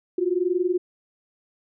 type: tone pair together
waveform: sine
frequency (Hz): 349.2 / 370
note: F4 / F#4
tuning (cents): 0 / 0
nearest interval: minor second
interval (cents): 100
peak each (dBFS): -23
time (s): 0.18-0.78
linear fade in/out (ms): 5
effects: none